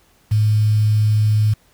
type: tone with quantisation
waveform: sine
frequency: 107 Hz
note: A2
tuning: 48 cents flat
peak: -12 dBFS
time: 0.31-1.54 s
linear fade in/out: 10 ms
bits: 6
effects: pink hiss -56 dBFS RMS until 1.73 s